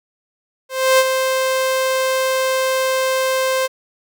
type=tone with ADSR envelope; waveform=sawtooth; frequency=523.3 Hz; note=C5; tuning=in tune; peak=-5 dBFS; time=0.69-3.68 s; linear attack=300 ms; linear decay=41 ms; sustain=-7 dB; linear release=27 ms; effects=none